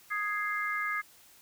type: chord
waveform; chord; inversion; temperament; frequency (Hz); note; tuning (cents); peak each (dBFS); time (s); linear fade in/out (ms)
sine; Ab major; second; equal; 1244.5 / 1661.2 / 2093; Eb6 / Ab6 / C7; 0 / 0 / 0; -34; 0.1-1.02; 20
effects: white hiss -58 dBFS RMS until 1.41 s